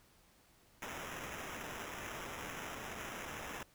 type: noise with sample-and-hold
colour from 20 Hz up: blue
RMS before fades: -45 dBFS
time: 0.82-3.63 s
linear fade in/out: 2 ms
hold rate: 4410 Hz
effects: pink hiss -67 dBFS RMS until 3.74 s